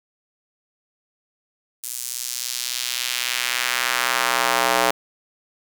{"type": "tone with high-pass filter sweep", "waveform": "square", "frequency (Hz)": 61.8, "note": "B1", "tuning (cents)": 2, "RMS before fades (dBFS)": -23, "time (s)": [1.83, 4.91], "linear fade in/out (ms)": 5, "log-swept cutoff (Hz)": [8600, 650], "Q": 1.1, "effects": []}